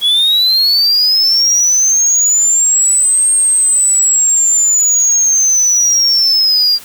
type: linear two-way sweep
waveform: sine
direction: up then down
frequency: 3322 to 8540 to 4746 Hz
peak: -5 dBFS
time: 0.01-6.79 s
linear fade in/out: 50 ms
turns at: 3.33 s
effects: tanh soft clip ceiling -7 dBFS + white hiss -35 dBFS RMS until 6.84 s